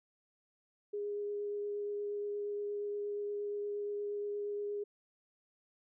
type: tone with vibrato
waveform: sine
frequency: 411 Hz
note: G#4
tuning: 18 cents flat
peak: -35 dBFS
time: 0.93-4.84 s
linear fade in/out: 10 ms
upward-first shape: triangle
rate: 8.5 Hz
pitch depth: 10 cents each way
effects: none